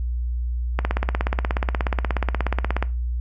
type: click train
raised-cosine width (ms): 0.5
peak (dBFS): -7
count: 35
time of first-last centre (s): 0.79-2.826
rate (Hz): 16.7
effects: noise-tail reverb RT60 0.3 s tail -18 dB re dry + added 60 Hz sine -22 dBFS peak until 3.2 s